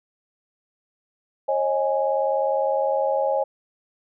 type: chord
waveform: sine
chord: C# suspended second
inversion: none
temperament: equal with one note detuned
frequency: 542.6 / 622.3 / 830.6 Hz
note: C#5 / D#5 / G#5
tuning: -37 / 0 / 0 cents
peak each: -22 / -25 / -25 dBFS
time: 1.48-3.44 s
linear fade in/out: 10 ms
effects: none